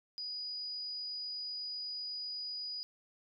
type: tone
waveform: sine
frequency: 4926 Hz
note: D#8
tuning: 18 cents flat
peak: -38 dBFS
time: 0.18-2.83 s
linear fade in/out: 0 ms
effects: none